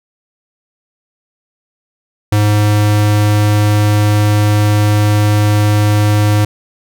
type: tone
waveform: square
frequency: 104.7 Hz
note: G#2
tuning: 15 cents sharp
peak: -9 dBFS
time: 2.32-6.45 s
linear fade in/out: 5 ms
effects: none